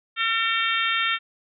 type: harmonic tone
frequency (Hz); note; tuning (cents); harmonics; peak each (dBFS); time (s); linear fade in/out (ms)
453.5; A#4; -48; 3 / 4 / 5 / 6 / 7 / 8; -26 / -27 / -28 / -29 / -29 / -30; 0.16-1.19; 50
effects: none